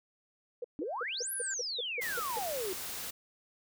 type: tone bursts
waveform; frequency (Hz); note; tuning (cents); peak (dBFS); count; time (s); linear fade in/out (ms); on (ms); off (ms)
sine; 484; B4; -35; -34; 10; 0.62-2.39; 5; 24; 170
type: exponential two-way sweep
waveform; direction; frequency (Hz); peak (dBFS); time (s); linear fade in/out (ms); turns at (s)
sine; up then down; 271.9 to 11590 to 357.3; -34; 0.79-2.73; 0; 1.32
type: tone with exponential growth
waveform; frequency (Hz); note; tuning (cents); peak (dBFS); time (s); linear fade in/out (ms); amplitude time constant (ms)
triangle; 1568; G6; 0; -33; 0.85-1.54; 5; 150
type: noise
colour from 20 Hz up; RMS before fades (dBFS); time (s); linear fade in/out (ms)
white; -40; 2.01-3.11; 10
effects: none